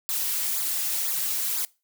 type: noise with flanger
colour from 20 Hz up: blue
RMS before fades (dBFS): -27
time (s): 0.09-1.65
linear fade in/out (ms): 0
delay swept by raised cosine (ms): 0.33 to 4.63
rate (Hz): 2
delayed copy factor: -0.85
effects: noise-tail reverb RT60 0.3 s tail -23 dB re dry